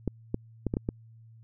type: clicks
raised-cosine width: 3 ms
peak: -15 dBFS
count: 6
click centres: 0.077 / 0.344 / 0.667 / 0.739 / 0.769 / 0.889 s
effects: added 113 Hz sine -50 dBFS peak until 1.43 s